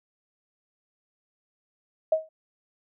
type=tone with exponential decay; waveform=sine; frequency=634 Hz; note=D#5; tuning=32 cents sharp; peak=-15 dBFS; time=2.12-2.29 s; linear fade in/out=5 ms; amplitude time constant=35 ms; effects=none